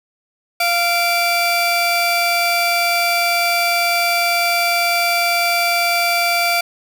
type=tone pair together; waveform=30% pulse; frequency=694 / 2334 Hz; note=F5 / D7; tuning=-11 / -11 cents; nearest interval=octave + major sixth; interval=2100 cents; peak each=-15 dBFS; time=0.6-6.61 s; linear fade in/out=5 ms; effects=none